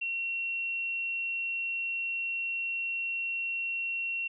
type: tone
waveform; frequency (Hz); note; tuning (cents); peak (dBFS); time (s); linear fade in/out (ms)
sine; 2730; F7; -40; -30; 0.01-4.28; 10
effects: none